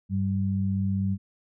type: tone pair together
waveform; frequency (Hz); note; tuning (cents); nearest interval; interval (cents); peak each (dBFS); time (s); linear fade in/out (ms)
sine; 98 / 193.58; G2 / G3; 0 / -21; octave; 1179; -26; 0.09-1.18; 50
effects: none